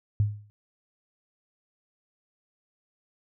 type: tone with exponential decay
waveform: sine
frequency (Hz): 104.1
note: G#2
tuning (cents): +5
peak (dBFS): -17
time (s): 0.2-0.5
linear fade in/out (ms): 0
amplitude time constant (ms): 65
effects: none